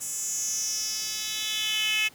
10% pulse tone with high-pass filter sweep, 431.2 Hz, A4, 35 cents flat, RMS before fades -29 dBFS, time 0-2.09 s, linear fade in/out 20 ms, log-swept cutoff 8300 to 2600 Hz, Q 4.5, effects pink hiss -53 dBFS RMS until 2.14 s + high-pass 100 Hz 12 dB/octave

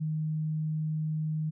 sine tone, 155.56 Hz, D#3, in tune, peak -28 dBFS, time 0-1.51 s, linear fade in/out 20 ms, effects none

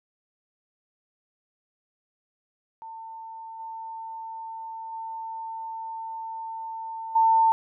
sine tone with level steps, 898 Hz, A5, 35 cents sharp, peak -37 / -34 / -32 / -16 dBFS, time 2.82-7.52 s, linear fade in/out 0 ms, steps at 3.59 / 4.92 / 7.15 s, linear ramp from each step 10 ms, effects none

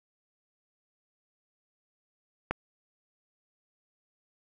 click, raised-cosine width 0.5 ms, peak -13 dBFS, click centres 2.51 s, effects none

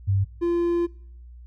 sine / triangle tone pair in turn, 98 / 344.1 Hz, G2 / F4, 0 / -26 cents, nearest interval octave + minor seventh, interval 2174 cents, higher second, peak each -18 dBFS, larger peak neither, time 0.07-0.25 / 0.41-0.87 s, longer second, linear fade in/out 20 ms, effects noise-tail reverb RT60 0.6 s tail -22 dB re dry + added 60 Hz sine -41 dBFS peak until 1.46 s

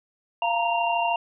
sine tone cluster, 692 / 906 / 939 / 2776 Hz, F5 / A#5 / A#5 / F7, -16 / -50 / +12 / -11 cents, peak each -25 / -31 / -25 / -29 dBFS, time 0.42-1.16 s, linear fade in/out 2 ms, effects none

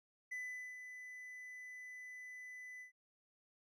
triangle tone with ADSR envelope, 2000 Hz, B6, 21 cents sharp, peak -39 dBFS, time 0.31-2.92 s, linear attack 12 ms, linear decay 440 ms, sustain -8 dB, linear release 110 ms, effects none

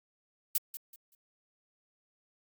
violet noise with echo, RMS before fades -28 dBFS, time 0.55-0.58 s, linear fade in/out 2 ms, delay 190 ms, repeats 3, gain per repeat -12 dB, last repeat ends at 1.15 s, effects Opus 48 kbps

